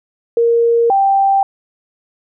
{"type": "tone pair in turn", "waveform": "sine", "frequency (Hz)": [466.6, 784.7], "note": ["A#4", "G5"], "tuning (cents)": [2, 2], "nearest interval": "major sixth", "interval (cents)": 900, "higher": "second", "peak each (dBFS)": -9, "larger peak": "neither", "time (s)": [[0.37, 0.9], [0.9, 1.43]], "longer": "neither", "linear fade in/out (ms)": 2, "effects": []}